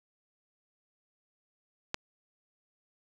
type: click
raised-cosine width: 0.2 ms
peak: -13 dBFS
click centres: 1.944 s
effects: none